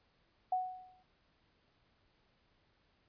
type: tone with exponential decay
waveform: sine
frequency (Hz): 740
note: F#5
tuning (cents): 0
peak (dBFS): -28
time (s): 0.52-1.03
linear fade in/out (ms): 5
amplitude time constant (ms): 110
effects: pink hiss -73 dBFS RMS until 3.08 s + resampled to 11025 Hz